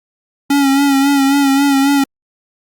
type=tone with vibrato; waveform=square; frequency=277.2 Hz; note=C#4; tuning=in tune; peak=-10 dBFS; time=0.5-2.04 s; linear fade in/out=5 ms; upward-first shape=sine; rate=3.7 Hz; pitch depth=41 cents each way; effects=Opus 48 kbps